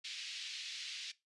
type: band-pass noise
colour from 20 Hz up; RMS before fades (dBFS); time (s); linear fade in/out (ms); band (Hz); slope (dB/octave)
white; -45; 0.04-1.12; 10; 2300 to 4900; 24
effects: noise-tail reverb RT60 0.2 s tail -18 dB re dry + resampled to 24000 Hz